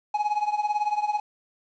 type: tone with tremolo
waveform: triangle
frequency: 838 Hz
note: G#5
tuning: 15 cents sharp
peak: -17 dBFS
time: 0.14-1.2 s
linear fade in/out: 5 ms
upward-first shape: triangle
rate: 18 Hz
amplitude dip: 90%
effects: resampled to 16000 Hz + 9-bit